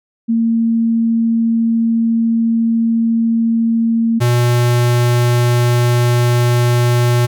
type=tone pair in turn; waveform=sine / square; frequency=228.5 / 121.04 Hz; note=A#3 / B2; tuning=-34 / -34 cents; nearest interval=major seventh; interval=1100 cents; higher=first; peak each=-11 dBFS; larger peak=neither; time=0.28-4.2 / 4.2-7.27 s; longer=first; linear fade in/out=20 ms; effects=none